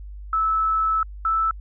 sine tone pair in turn, 1307 / 1317.6 Hz, E6 / E6, -15 / -1 cents, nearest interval unison, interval 14 cents, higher second, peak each -18 dBFS, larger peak neither, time 0.33-1.03 / 1.25-1.51 s, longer first, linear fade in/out 2 ms, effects added 50 Hz sine -34 dBFS peak until 1.6 s

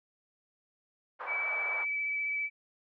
white band-pass noise, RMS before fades -41 dBFS, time 1.19-1.85 s, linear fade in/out 20 ms, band 570 to 1500 Hz, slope 24 dB/octave
sine tone with vibrato, 2300 Hz, D7, 37 cents flat, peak -30 dBFS, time 1.26-2.5 s, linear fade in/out 50 ms, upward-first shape sine, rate 15 Hz, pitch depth 13 cents each way
effects none

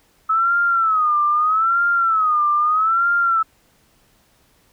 sine tone with vibrato, 1289 Hz, E6, 39 cents flat, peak -14 dBFS, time 0.29-3.43 s, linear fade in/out 10 ms, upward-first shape sine, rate 0.79 Hz, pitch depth 140 cents each way, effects pink hiss -58 dBFS RMS until 4.72 s

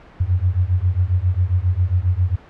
sine beating tone pair, 87 / 94.4 Hz, F2 / F#2, -6 / +35 cents, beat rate 7.4 Hz, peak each -18 dBFS, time 0.2-2.36 s, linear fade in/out 10 ms, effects pink hiss -44 dBFS RMS until 2.49 s + low-pass 2000 Hz 12 dB/octave

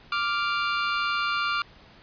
sawtooth tone pair together, 1174.7 / 1397 Hz, D6 / F6, 0 / 0 cents, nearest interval minor third, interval 300 cents, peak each -23 dBFS, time 0.12-1.62 s, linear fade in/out 2 ms, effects pink hiss -52 dBFS RMS until 2.02 s + resampled to 11025 Hz

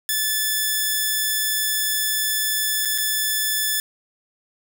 5% pulse tone with dropouts, 1737 Hz, A6, 23 cents flat, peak -9 dBFS, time 0.09-3.8 s, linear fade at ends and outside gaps 1 ms, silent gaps 2.851-2.855 / 2.979-2.983 s, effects none

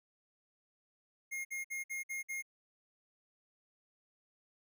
square tone bursts, 2139 Hz, C7, 38 cents sharp, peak -38 dBFS, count 6, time 1.31-2.425 s, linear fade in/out 20 ms, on 140 ms, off 55 ms, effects none

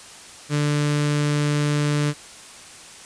sawtooth tone with notch filter, 147.3 Hz, D3, 6 cents sharp, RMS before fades -21 dBFS, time 0.49-2.14 s, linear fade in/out 50 ms, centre 770 Hz, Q 1.6, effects white hiss -42 dBFS RMS until 3.05 s + resampled to 22050 Hz

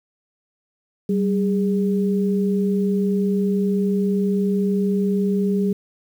sine tone pair together, 193.49 / 410 Hz, G3 / G#4, -22 / -22 cents, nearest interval octave + minor second, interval 1300 cents, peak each -18 / -23 dBFS, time 1.09-5.73 s, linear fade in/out 5 ms, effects 8-bit

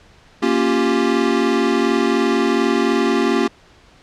square chord, G half-diminished seventh, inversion first, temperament equal, 233.1 / 277.2 / 349.2 / 392 Hz, Bb3 / Db4 / F4 / G4, 0 / 0 / 0 / 0 cents, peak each -21 dBFS, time 0.42-3.48 s, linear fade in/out 10 ms, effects pink hiss -49 dBFS RMS until 4.02 s + low-pass 5000 Hz 12 dB/octave

